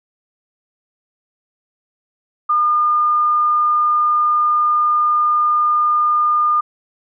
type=tone; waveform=sine; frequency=1212 Hz; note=D#6; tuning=46 cents flat; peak=-12 dBFS; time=2.49-6.61 s; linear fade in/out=10 ms; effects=none